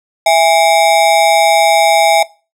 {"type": "ring-modulated tone", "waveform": "square", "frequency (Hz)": 740, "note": "F#5", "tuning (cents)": 0, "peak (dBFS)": -4, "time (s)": [0.26, 2.23], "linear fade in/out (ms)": 5, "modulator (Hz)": 80.1, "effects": ["noise-tail reverb RT60 0.3 s tail -20 dB re dry", "low-pass 12000 Hz 12 dB/octave"]}